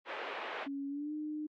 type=band-pass noise; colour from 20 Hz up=pink; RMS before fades=-41 dBFS; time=0.05-0.68 s; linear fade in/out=50 ms; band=430 to 2800 Hz; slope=24 dB/octave
type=tone with pitch glide; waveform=sine; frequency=278.5 to 303.7 Hz; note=C#4 to D#4; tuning=+8 to -42 cents; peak=-36 dBFS; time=0.66-1.47 s; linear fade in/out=10 ms; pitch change=+150 cents; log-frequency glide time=0.88-1.13 s
effects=AAC 64 kbps